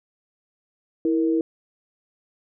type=tone pair together; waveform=sine; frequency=326.6 / 466.2 Hz; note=E4 / A#4; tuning=-16 / 0 cents; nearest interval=tritone; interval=616 cents; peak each=-19 / -25 dBFS; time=1.05-1.41 s; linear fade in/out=2 ms; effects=none